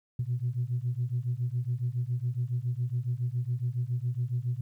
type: beating tone pair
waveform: sine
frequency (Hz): 119.1 / 126.3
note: A#2 / B2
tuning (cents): +38 / +39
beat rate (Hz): 7.2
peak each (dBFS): -30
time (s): 0.19-4.61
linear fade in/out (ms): 5
effects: tanh soft clip ceiling -21 dBFS + 11-bit